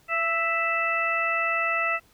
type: harmonic tone with a mistuned harmonic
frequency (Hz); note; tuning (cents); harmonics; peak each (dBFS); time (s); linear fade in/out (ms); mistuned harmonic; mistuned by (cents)
660; E5; +2; 1 / 2 / 3 / 4; -31 / -27 / -28 / -27; 0.08-2; 50; 1; +26
effects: pink hiss -60 dBFS RMS until 2.13 s